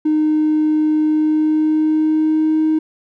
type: tone with pitch glide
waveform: triangle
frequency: 307.7 to 313.3 Hz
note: D#4 to D#4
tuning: -19 to +12 cents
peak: -9 dBFS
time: 0.05-2.79 s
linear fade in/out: 10 ms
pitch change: +31 cents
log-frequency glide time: 1.05-2.61 s
effects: tanh soft clip ceiling -9 dBFS